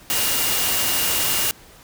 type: tone in noise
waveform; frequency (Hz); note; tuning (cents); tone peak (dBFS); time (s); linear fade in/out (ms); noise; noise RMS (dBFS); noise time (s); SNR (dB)
sine; 2839; F7; +28; -29; 0.1-1.51; 0; white; -21; 0.1-1.51; -11
effects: pink hiss -47 dBFS RMS until 1.83 s